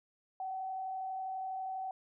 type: tone with frequency modulation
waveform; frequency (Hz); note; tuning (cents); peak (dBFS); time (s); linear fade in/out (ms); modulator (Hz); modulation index
sine; 759; F#5; +44; -36; 0.4-1.91; 2; 32.2; 0.37
effects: none